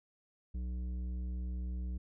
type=tone with tanh clipping; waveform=triangle; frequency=61.6 Hz; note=B1; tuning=4 cents flat; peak=-37 dBFS; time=0.54-1.98 s; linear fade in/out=10 ms; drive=14 dB; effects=none